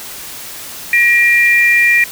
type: tone pair together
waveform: sine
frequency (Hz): 1902 / 2386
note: A#6 / D7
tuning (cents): +34 / +27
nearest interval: major third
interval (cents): 393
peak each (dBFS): -10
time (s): 0.93-2.04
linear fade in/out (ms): 2
effects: white hiss -29 dBFS RMS until 2.11 s